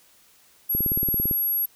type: tone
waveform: sine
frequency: 11480 Hz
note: F9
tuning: 47 cents sharp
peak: -21 dBFS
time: 0.69-1.66 s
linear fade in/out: 10 ms
type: click train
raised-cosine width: 3 ms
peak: -16 dBFS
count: 11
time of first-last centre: 0.75-1.312 s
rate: 17.8 Hz
effects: white hiss -57 dBFS RMS until 1.75 s